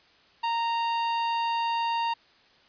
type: tone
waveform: 45% pulse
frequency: 927 Hz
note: A#5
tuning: 10 cents flat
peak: -25 dBFS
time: 0.43-2.14 s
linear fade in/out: 10 ms
effects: white hiss -59 dBFS RMS until 2.68 s + resampled to 11025 Hz